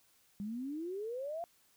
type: exponential sweep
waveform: sine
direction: up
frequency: 196.5 to 705 Hz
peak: -37 dBFS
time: 0.4-1.44 s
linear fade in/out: 0 ms
effects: white hiss -69 dBFS RMS until 1.76 s